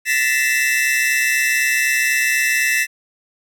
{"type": "tone cluster", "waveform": "45% pulse", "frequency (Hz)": [1760, 1904, 2032, 2649], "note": ["A6", "A#6", "B6", "E7"], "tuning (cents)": [0, 36, 49, 8], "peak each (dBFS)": -21, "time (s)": [0.05, 2.87], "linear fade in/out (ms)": 50, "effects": []}